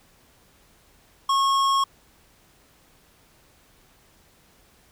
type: tone with hard clipping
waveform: sine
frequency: 1092 Hz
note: C#6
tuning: 26 cents flat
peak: -20 dBFS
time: 1.29-1.84 s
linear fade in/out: 5 ms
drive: 13 dB
effects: pink hiss -58 dBFS RMS until 4.91 s